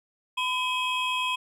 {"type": "tone cluster", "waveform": "triangle", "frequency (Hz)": [1010, 2541, 3258], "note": ["B5", "D#7", "G#7"], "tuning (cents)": [39, 36, -34], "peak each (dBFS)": [-27, -28, -29], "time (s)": [0.37, 1.36], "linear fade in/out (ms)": 10, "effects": []}